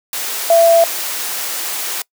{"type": "tone in noise", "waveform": "sine", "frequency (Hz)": 670, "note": "E5", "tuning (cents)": 28, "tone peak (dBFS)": -6, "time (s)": [0.5, 0.84], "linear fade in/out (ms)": 2, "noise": "white", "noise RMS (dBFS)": -22, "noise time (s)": [0.13, 2.02], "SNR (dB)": 13, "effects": ["noise-tail reverb RT60 0.1 s tail -24 dB re dry", "high-pass 400 Hz 12 dB/octave"]}